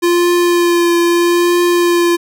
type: tone with vibrato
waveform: square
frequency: 346.6 Hz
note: F4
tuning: 13 cents flat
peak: -10 dBFS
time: 0.02-2.17 s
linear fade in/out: 20 ms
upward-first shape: triangle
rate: 0.78 Hz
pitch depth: 20 cents each way
effects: none

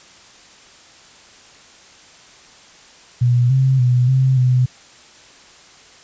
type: tone with pitch steps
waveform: sine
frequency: 122.1 / 132.4 / 124.1 / 131.5 / 126.3 Hz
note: B2 / C3 / B2 / C3 / B2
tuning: -19 / +21 / +9 / +9 / +39 cents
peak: -11 dBFS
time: 3.21-4.66 s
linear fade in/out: 10 ms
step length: 290 ms
effects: white hiss -45 dBFS RMS until 6.03 s + resampled to 16000 Hz

